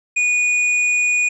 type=tone with hard clipping; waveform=triangle; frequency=2460 Hz; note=D#7; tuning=20 cents flat; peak=-16 dBFS; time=0.16-1.29 s; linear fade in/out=10 ms; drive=11 dB; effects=resampled to 22050 Hz